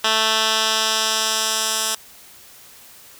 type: tone with band-pass filter sweep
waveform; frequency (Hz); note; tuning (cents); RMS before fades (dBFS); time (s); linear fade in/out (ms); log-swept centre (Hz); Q
10% pulse; 220; A3; 0; -20; 0.04-1.95; 5; 3300 to 7800; 0.97
effects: white hiss -45 dBFS RMS until 3.19 s